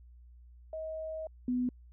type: tone pair in turn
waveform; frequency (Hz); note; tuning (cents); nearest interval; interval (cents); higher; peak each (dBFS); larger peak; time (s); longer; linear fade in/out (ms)
sine; 634 / 248.9; D#5 / B3; +32 / +14; octave + major third; 1618; first; -36 / -28; second; 0.73-1.27 / 1.48-1.69; first; 2
effects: added 60 Hz sine -52 dBFS peak until 1.92 s